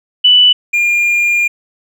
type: tone pair in turn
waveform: sine / triangle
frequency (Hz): 2975 / 2408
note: F#7 / D7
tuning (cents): +9 / +43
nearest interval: major third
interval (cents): 366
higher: first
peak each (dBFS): -4 / -8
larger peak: first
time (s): 0.24-0.53 / 0.73-1.48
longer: second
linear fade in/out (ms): 10
effects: none